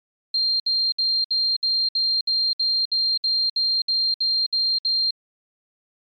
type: tone bursts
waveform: sine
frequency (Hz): 4186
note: C8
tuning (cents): 0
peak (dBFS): -18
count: 15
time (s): 0.34-5.108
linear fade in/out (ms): 5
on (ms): 260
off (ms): 62
effects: MP3 64 kbps